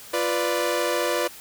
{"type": "chord", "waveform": "sawtooth", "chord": "B diminished", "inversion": "second", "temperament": "equal with one note detuned", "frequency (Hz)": [347.4, 493.9, 587.3], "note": ["F4", "B4", "D5"], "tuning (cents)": [-9, 0, 0], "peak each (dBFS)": [-24, -22, -22], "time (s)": [0.13, 1.28], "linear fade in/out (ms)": 10, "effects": ["white hiss -43 dBFS RMS until 1.4 s"]}